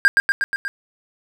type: tone with echo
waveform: triangle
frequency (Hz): 1606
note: G6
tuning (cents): +41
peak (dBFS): -6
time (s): 0.05-0.08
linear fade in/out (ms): 0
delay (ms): 120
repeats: 5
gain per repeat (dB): -3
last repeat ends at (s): 0.68
effects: none